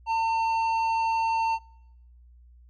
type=tone with tanh clipping; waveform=sine; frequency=903 Hz; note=A5; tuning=45 cents sharp; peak=-24 dBFS; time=0.06-1.59 s; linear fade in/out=50 ms; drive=9 dB; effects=noise-tail reverb RT60 0.9 s tail -26 dB re dry + added 60 Hz sine -50 dBFS peak until 2.69 s